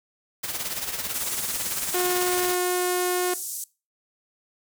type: noise with tremolo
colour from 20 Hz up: white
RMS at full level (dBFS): -28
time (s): 0.43-2.55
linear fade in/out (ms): 10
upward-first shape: sine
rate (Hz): 18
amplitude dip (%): 60
type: band-pass noise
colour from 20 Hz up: pink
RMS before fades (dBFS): -33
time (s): 1.14-3.64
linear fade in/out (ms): 2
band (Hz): 6800 to 14000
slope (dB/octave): 24
type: tone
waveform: sawtooth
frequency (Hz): 360.4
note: F#4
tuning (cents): -45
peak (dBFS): -19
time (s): 1.94-3.34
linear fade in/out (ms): 5
effects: noise-tail reverb RT60 0.3 s tail -22 dB re dry